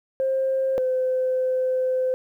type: tone pair in turn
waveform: sine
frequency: 530 / 514 Hz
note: C5 / C5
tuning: +22 / -31 cents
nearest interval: minor second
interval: 53 cents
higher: first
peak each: -19 dBFS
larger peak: neither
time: 0.2-0.78 / 0.78-2.14 s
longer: second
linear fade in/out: 0 ms
effects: tanh soft clip ceiling -15 dBFS + 10-bit